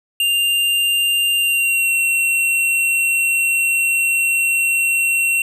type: tone with pitch glide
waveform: square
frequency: 2794 to 2725 Hz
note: F7 to F7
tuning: 0 to -43 cents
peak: -15 dBFS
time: 0.2-5.42 s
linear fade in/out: 2 ms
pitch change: -43 cents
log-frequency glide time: 1.37-1.92 s
effects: none